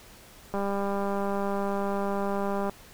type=click train; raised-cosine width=1 ms; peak=-17 dBFS; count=430; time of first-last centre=0.54-2.696 s; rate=199 Hz; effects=pink hiss -51 dBFS RMS until 2.93 s